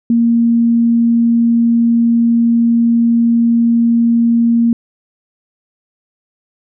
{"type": "tone", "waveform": "sine", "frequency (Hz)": 233.1, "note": "A#3", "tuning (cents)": 0, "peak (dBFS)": -8, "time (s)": [0.1, 4.73], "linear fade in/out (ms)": 2, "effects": []}